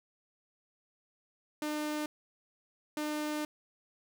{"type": "tone bursts at uneven times", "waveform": "sawtooth", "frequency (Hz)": 301.6, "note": "D4", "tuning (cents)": 46, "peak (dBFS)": -29, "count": 2, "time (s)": [[1.62, 2.06], [2.97, 3.45]], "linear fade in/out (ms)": 2, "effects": []}